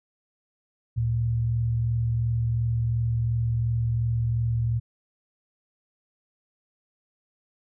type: tone pair together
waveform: sine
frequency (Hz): 72.9 / 115.72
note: D2 / A#2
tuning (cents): -12 / -12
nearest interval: minor sixth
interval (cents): 800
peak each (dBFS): -32 / -22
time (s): 0.96-4.8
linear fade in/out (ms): 20
effects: none